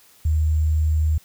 sine tone with sample-and-hold, 77.78 Hz, D#2, in tune, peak -16 dBFS, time 0.25-1.18 s, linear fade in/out 5 ms, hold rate 7350 Hz, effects white hiss -53 dBFS RMS until 1.24 s

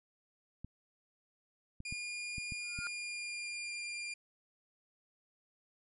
clicks, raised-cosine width 5 ms, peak -32 dBFS, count 6, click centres 0.646 / 1.804 / 1.925 / 2.382 / 2.522 / 2.789 s
sawtooth tone with pitch glide, 2423 to 2397 Hz, D#7 to D7, -47 to +35 cents, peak -36 dBFS, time 1.85-4.14 s, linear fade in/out 5 ms, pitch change -18 cents, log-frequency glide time 2.77-3.71 s
triangle tone with exponential growth, 1413 Hz, F6, 20 cents sharp, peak -34 dBFS, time 2.6-2.87 s, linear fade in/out 0 ms, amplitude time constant 57 ms
effects resampled to 24000 Hz

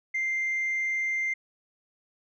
sine tone, 2093 Hz, C7, in tune, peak -24 dBFS, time 0.14-1.34 s, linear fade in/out 10 ms, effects tanh soft clip ceiling -23 dBFS

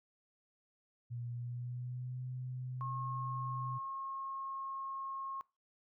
sine tone with pitch glide, 119.8 to 126.92 Hz, A#2 to B2, +48 to +48 cents, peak -39 dBFS, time 1.1-3.79 s, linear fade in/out 20 ms, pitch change +100 cents, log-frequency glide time 1.31-2.23 s
sine tone, 1081 Hz, C#6, 44 cents flat, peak -39 dBFS, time 2.81-5.41 s, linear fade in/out 0 ms
effects noise-tail reverb RT60 0.3 s tail -22 dB re dry

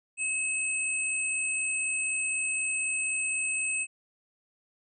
sine tone pair together, 2585 / 8131 Hz, E7 / B8, -34 / +49 cents, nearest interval octave + minor sixth, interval 1983 cents, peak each -29 / -31 dBFS, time 0.17-3.87 s, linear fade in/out 50 ms, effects none

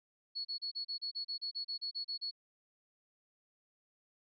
sine tone bursts, 4379 Hz, C#8, 22 cents flat, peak -36 dBFS, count 15, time 0.35-2.312 s, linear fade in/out 20 ms, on 100 ms, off 33 ms, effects none

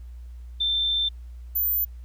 sine tone pair in turn, 3563 / 14252 Hz, A7 / A9, +21 / +21 cents, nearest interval 2 octaves, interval 2400 cents, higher second, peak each -21 dBFS, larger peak neither, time 0.6-1.09 / 1.55-1.85 s, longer first, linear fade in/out 10 ms, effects added 60 Hz sine -37 dBFS peak until 2.04 s + pink hiss -65 dBFS RMS until 2.04 s

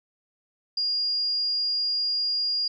sine tone, 4835 Hz, D8, 50 cents sharp, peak -23 dBFS, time 0.77-2.68 s, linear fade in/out 5 ms, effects none

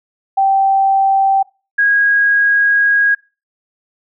sine tone pair in turn, 779 / 1643.5 Hz, G5 / G#6, -11 / -19 cents, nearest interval octave + minor second, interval 1292 cents, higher second, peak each -9 dBFS, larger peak neither, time 0.37-1.43 / 1.78-3.15 s, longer second, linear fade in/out 10 ms, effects noise-tail reverb RT60 0.3 s tail -22 dB re dry

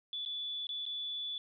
sine tone with dropouts, 3456 Hz, A7, 32 cents flat, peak -36 dBFS, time 0.13-1.38 s, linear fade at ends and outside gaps 1 ms, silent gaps 0.251-0.26 / 0.669-0.691 / 0.854-0.863 s, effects none

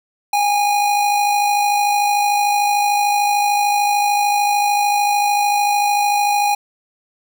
square tone with amplitude modulation, 820 Hz, G#5, 22 cents flat, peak -13 dBFS, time 0.33-6.55 s, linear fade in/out 5 ms, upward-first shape sine, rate 53.4 Hz, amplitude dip 35%, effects none

